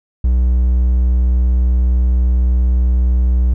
triangle tone, 61.74 Hz, B1, in tune, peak -8 dBFS, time 0.24-3.54 s, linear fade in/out 5 ms, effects none

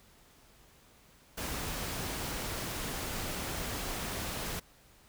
pink noise, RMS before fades -37 dBFS, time 1.37-4.6 s, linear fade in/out 10 ms, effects pink hiss -61 dBFS RMS until 5.08 s

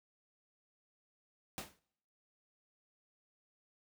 pink noise with exponential decay, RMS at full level -39 dBFS, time 1.58-1.79 s, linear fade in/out 0 ms, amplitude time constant 44 ms, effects noise-tail reverb RT60 0.8 s tail -26 dB re dry + high-pass 80 Hz 12 dB/octave

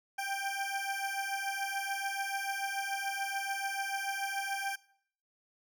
20% pulse beating tone pair, 784 / 790.9 Hz, G5 / G5, 0 / +15 cents, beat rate 6.9 Hz, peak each -32 / -31 dBFS, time 0.18-4.76 s, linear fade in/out 10 ms, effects noise-tail reverb RT60 0.6 s tail -21 dB re dry

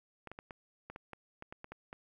clicks, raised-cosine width 0.5 ms, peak -30 dBFS, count 12, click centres 0.273 / 0.316 / 0.389 / 0.508 / 0.9 / 0.961 / 1.133 / 1.424 / 1.525 / 1.644 / 1.72 / 1.929 s, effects 11-bit

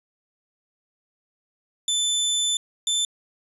25% pulse tone pair in turn, 3520 / 3535 Hz, A7 / A7, 0 / +7 cents, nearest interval unison, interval 7 cents, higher second, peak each -17 / -17 dBFS, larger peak neither, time 1.88-2.57 / 2.87-3.05 s, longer first, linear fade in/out 2 ms, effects resampled to 32000 Hz + 9-bit

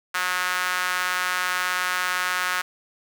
sawtooth tone with high-pass filter, 181.7 Hz, F#3, 31 cents flat, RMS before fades -25 dBFS, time 0.14-2.62 s, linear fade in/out 10 ms, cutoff 1400 Hz, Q 2.4, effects 8-bit

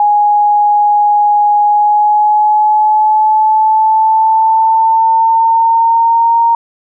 sine tone with pitch glide, 830.6 to 926.9 Hz, G#5 to A#5, 0 to -10 cents, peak -6 dBFS, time 0-6.55 s, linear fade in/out 2 ms, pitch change +190 cents, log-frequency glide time 1.63-6.41 s, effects none

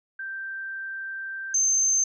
sine tone pair in turn, 1568 / 6272 Hz, G6 / G8, 0 / 0 cents, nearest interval 2 octaves, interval 2400 cents, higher second, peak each -31 / -19 dBFS, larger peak second, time 0.19-1.54 / 1.54-2.04 s, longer first, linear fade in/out 5 ms, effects none

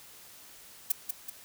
violet noise with echo, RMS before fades -25 dBFS, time 0.9-0.92 s, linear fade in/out 5 ms, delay 190 ms, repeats 2, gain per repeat -6 dB, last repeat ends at 1.3 s, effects white hiss -52 dBFS RMS until 1.44 s

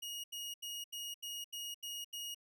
sawtooth tone bursts, 2876 Hz, F#7, 50 cents flat, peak -38 dBFS, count 8, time 0.02-2.347 s, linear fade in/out 10 ms, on 220 ms, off 81 ms, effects none

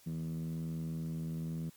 10% pulse tone with band-pass filter, 81 Hz, E2, 30 cents flat, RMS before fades -38 dBFS, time 0.06-1.7 s, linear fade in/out 10 ms, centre 180 Hz, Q 8, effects white hiss -62 dBFS RMS until 1.76 s + MP3 96 kbps

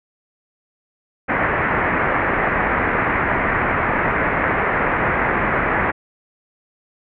white low-pass noise, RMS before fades -19 dBFS, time 1.28-5.92 s, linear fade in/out 20 ms, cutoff 2100 Hz, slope 48 dB/octave, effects none

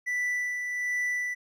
triangle tone with tremolo, 1975.5 Hz, B6, in tune, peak -24 dBFS, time 0.06-1.35 s, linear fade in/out 20 ms, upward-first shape sine, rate 1.3 Hz, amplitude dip 40%, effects none

